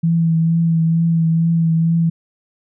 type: tone with vibrato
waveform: sine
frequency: 164.81 Hz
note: E3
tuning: in tune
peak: -12 dBFS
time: 0.03-2.1 s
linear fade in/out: 10 ms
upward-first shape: triangle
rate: 2.2 Hz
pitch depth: 27 cents each way
effects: none